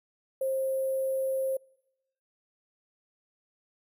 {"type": "tone with sample-and-hold", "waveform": "sine", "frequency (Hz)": 531, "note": "C5", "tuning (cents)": 25, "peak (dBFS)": -26, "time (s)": [0.41, 1.57], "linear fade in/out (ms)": 5, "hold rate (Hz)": 11025, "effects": ["noise-tail reverb RT60 0.9 s tail -26 dB re dry"]}